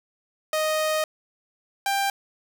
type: tone pair in turn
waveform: sawtooth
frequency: 622.3 / 791.2 Hz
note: D#5 / G5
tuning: 0 / +16 cents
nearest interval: major third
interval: 416 cents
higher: second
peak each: -18 dBFS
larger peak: neither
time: 0.53-1.04 / 1.86-2.1 s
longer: first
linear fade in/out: 2 ms
effects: none